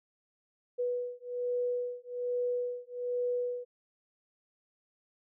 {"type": "beating tone pair", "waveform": "sine", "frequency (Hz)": [490.1, 491.3], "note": ["B4", "B4"], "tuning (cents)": [-13, -9], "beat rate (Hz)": 1.2, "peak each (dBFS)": [-34, -34], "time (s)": [0.78, 3.65], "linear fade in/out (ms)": 20, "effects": []}